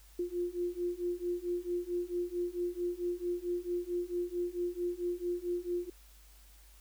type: beating tone pair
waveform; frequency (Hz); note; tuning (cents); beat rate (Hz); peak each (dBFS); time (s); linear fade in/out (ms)
sine; 349.6 / 354.1; F4 / F4; +2 / +24; 4.5; -36 / -35; 0.19-5.9; 5
effects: added 50 Hz sine -56 dBFS peak until 6.8 s + white hiss -62 dBFS RMS until 6.8 s